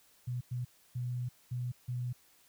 sine tone bursts at uneven times, 123.47 Hz, B2, in tune, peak -33 dBFS, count 5, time 0.27-0.41 / 0.51-0.65 / 0.95-1.29 / 1.51-1.72 / 1.88-2.13 s, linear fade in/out 10 ms, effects white hiss -65 dBFS RMS until 2.48 s

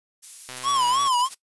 violet noise, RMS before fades -36 dBFS, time 0.22-0.67 s, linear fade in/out 20 ms
click train, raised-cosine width 0.2 ms, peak -19 dBFS, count 75, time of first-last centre 0.49-1.073 s, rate 127 Hz
blue noise with tremolo, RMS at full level -33 dBFS, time 0.56-1.35 s, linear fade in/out 10 ms, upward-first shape sine, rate 16 Hz, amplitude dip 70%
square tone with vibrato, 1046.5 Hz, C6, in tune, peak -20 dBFS, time 0.63-1.29 s, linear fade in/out 50 ms, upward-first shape sine, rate 3.2 Hz, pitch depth 140 cents each way
effects noise-tail reverb RT60 0.1 s tail -19 dB re dry + resampled to 24000 Hz

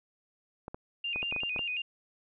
clicks, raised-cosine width 1 ms, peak -25 dBFS, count 9, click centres 0.681 / 0.745 / 1.16 / 1.229 / 1.325 / 1.363 / 1.434 / 1.562 / 1.592 s
sine tone with vibrato, 2637 Hz, E7, in tune, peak -31 dBFS, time 1.04-1.82 s, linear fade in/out 5 ms, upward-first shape square, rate 5.5 Hz, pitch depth 100 cents each way
effects none

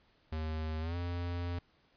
square tone with pitch glide, 78.7 to 87.32 Hz, D#2 to F2, +20 to 0 cents, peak -35 dBFS, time 0.32-1.59 s, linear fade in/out 5 ms, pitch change +180 cents, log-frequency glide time 0.8-0.96 s, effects pink hiss -69 dBFS RMS until 1.96 s + resampled to 11025 Hz

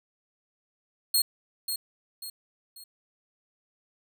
15% pulse tone with echo, 4270 Hz, C8, 34 cents sharp, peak -14 dBFS, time 1.14-1.22 s, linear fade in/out 5 ms, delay 540 ms, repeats 3, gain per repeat -8 dB, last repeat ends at 2.84 s, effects none

